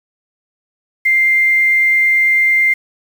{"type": "tone with quantisation", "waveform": "sine", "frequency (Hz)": 2097, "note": "C7", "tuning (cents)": 3, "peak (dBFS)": -9, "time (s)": [1.05, 2.74], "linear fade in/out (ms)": 10, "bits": 6, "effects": []}